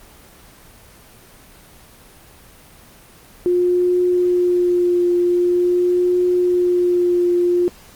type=tone with vibrato; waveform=sine; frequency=355.3 Hz; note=F4; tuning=30 cents sharp; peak=-13 dBFS; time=3.46-7.68 s; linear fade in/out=0 ms; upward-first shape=triangle; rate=0.45 Hz; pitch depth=19 cents each way; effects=pink hiss -45 dBFS RMS until 7.95 s + Opus 24 kbps